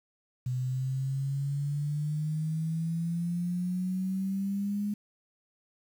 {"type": "exponential sweep", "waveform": "sine", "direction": "up", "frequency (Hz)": [125.3, 207.7], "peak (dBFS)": -28, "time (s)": [0.46, 4.94], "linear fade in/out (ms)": 5, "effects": ["9-bit"]}